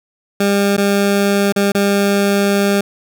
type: tone with dropouts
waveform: 20% pulse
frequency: 200.4 Hz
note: G3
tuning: 38 cents sharp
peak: -7 dBFS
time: 0.4-2.81 s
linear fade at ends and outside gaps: 5 ms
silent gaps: 0.767-0.778 / 1.524-1.561 / 1.72-1.748 s
effects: none